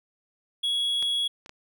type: tone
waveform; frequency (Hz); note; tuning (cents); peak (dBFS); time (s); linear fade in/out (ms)
triangle; 3342; G#7; +10; -22; 0.63-1.28; 10
type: clicks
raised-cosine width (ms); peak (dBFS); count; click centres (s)
0.2; -21 / -27 / -24; 3; 1.026 / 1.461 / 1.494
effects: none